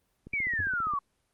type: click train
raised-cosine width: 3 ms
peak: -31 dBFS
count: 11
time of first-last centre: 0.27-0.937 s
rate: 15 Hz
type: exponential sweep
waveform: sine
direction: down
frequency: 2348 to 1100 Hz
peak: -27 dBFS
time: 0.33-0.99 s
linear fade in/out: 5 ms
type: tone with exponential decay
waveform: triangle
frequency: 92.2 Hz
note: F#2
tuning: 6 cents flat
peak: -29 dBFS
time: 0.59-0.73 s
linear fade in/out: 0 ms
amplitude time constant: 30 ms
effects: pink hiss -74 dBFS RMS until 1.33 s + Opus 24 kbps